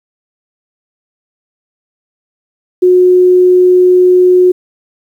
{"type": "tone", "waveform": "sine", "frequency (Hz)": 363.6, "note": "F#4", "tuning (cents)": -30, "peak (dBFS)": -3, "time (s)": [2.82, 4.52], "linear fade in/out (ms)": 10, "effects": ["7-bit"]}